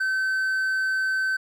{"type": "tone", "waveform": "triangle", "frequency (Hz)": 1536, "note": "G6", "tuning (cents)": -36, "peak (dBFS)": -20, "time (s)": [0, 1.37], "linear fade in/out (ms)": 10, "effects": []}